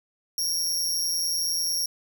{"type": "tone with amplitude modulation", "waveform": "sawtooth", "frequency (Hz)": 5588, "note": "F8", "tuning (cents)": 0, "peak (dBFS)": -18, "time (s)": [0.38, 1.86], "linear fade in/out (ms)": 2, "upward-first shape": "sine", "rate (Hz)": 169, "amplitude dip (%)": 80, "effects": []}